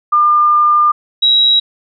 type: tone pair in turn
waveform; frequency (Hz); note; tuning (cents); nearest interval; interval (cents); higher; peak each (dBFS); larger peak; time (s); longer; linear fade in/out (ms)
sine; 1202 / 3858; D6 / B7; +40 / -41; octave + minor sixth; 2019; second; -7; neither; 0.12-0.92 / 1.22-1.6; first; 10
effects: none